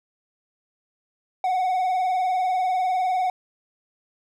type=tone with vibrato; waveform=triangle; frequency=740 Hz; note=F#5; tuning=in tune; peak=-18 dBFS; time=1.44-3.3 s; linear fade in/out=2 ms; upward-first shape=triangle; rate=20 Hz; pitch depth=65 cents each way; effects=none